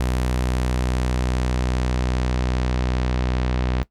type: tone with low-pass filter sweep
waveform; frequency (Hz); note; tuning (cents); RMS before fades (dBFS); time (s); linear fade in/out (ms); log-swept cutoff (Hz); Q
sawtooth; 62.5; B1; +21; -22; 0-3.83; 0; 12000 to 4000; 0.86
effects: noise-tail reverb RT60 0.1 s tail -18 dB re dry